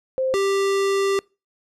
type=tone pair in turn; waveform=sine / square; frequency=523.3 / 393.4 Hz; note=C5 / G4; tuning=0 / +6 cents; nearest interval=perfect fourth; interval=494 cents; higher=first; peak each=-19 dBFS; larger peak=neither; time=0.18-0.34 / 0.34-1.19 s; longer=second; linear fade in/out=0 ms; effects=noise-tail reverb RT60 0.3 s tail -26 dB re dry + low-pass 9000 Hz 12 dB/octave